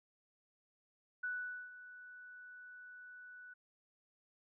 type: tone with ADSR envelope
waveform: sine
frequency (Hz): 1483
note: F#6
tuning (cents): +4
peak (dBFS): -36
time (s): 1.23-3.54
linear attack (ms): 9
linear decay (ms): 460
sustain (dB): -15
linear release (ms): 10
effects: none